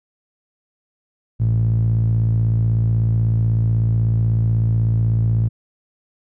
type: tone with band-pass filter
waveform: sawtooth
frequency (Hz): 56.2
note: A1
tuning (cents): +37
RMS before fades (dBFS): -17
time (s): 1.39-5.49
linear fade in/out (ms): 20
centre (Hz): 120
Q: 5.8
effects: none